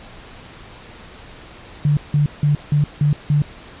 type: tone bursts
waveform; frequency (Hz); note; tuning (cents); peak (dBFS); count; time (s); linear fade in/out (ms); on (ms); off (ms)
sine; 146.83; D3; 0; -12; 6; 1.85-3.42; 2; 120; 170
effects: pink hiss -40 dBFS RMS until 3.8 s + resampled to 8000 Hz